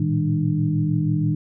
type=tone cluster; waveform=sine; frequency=111.4 / 117.7 / 157.1 / 200.8 / 300.5 Hz; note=A2 / A#2 / D#3 / G3 / D4; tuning=+22 / +17 / +17 / +42 / +40 cents; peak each=-27 / -28 / -20 / -29 / -26 dBFS; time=0-1.35 s; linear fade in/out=5 ms; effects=none